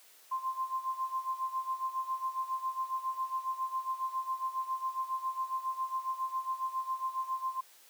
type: tone with tremolo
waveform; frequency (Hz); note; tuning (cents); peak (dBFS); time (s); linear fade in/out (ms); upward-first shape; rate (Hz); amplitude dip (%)
sine; 1046.5; C6; 0; -29; 0.31-7.61; 10; sine; 7.3; 80
effects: white hiss -59 dBFS RMS until 7.89 s + high-pass 400 Hz 12 dB/octave